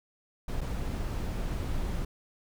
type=noise with dropouts; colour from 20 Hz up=brown; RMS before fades=-32 dBFS; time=0.48-2.05 s; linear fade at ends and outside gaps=5 ms; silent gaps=0.609-0.613 s; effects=none